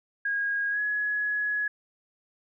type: tone with pitch glide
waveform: sine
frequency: 1637 to 1684 Hz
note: G#6 to G#6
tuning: -25 to +24 cents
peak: -25 dBFS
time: 0.25-1.68 s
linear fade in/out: 5 ms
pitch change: +49 cents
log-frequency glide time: 0.7-0.8 s
effects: none